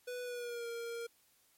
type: tone with pitch glide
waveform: square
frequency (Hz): 493.9 to 466.7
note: B4 to A#4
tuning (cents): 0 to +2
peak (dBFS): -40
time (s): 0.07-1.07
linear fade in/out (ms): 10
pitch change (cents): -98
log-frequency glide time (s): 0.23-0.68
effects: white hiss -70 dBFS RMS until 1.57 s + MP3 64 kbps